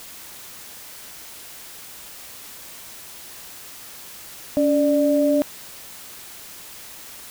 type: tone pair together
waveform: sine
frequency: 283.9 / 592 Hz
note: C#4 / D5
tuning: +41 / +14 cents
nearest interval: octave + minor second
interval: 1273 cents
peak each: -18 dBFS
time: 4.57-5.42 s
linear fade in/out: 0 ms
effects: white hiss -40 dBFS RMS until 7.3 s